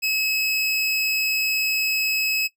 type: tone pair together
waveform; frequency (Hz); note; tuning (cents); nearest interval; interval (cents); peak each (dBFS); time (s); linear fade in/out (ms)
square; 2577 / 5067; E7 / D#8; -40 / +31; octave; 1171; -23 / -26; 0.02-2.48; 20
effects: noise-tail reverb RT60 0.1 s tail -17 dB re dry